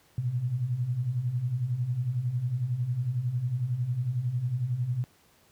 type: beating tone pair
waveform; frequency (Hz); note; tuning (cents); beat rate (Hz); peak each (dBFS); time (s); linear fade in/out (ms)
sine; 115.6 / 126.6; A#2 / B2; -14 / +43; 11; -33 / -27; 0.18-5.04; 0
effects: pink hiss -62 dBFS RMS until 5.51 s + high-pass 60 Hz 12 dB/octave